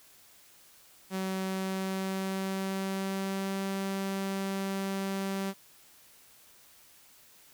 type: tone with pitch glide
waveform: sawtooth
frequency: 189.6 to 194.37 Hz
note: F#3 to G3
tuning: +43 to -14 cents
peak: -27 dBFS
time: 1.1-5.54 s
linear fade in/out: 50 ms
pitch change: +43 cents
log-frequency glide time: 1.39-3.63 s
effects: white hiss -58 dBFS RMS until 7.53 s